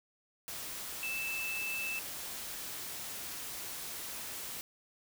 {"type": "tone in noise", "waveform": "sine", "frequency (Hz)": 2637, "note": "E7", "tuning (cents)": 0, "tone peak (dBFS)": -35, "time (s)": [1.03, 1.99], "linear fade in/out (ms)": 0, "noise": "white", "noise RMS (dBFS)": -42, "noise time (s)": [0.48, 4.61], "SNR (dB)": 4, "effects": []}